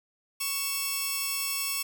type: tone pair together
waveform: 5% pulse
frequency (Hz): 1108.7 / 2663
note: C#6 / E7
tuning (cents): 0 / +17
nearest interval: octave + minor third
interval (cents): 1517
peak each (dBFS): -21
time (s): 0.4-1.83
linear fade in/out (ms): 10
effects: none